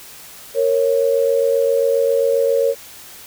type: tone pair together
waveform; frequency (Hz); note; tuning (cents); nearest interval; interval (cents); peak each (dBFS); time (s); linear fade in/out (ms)
sine; 462.5 / 550; A#4 / C#5; -14 / -14; minor third; 300; -16; 0.54-2.75; 50
effects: white hiss -39 dBFS RMS until 3.26 s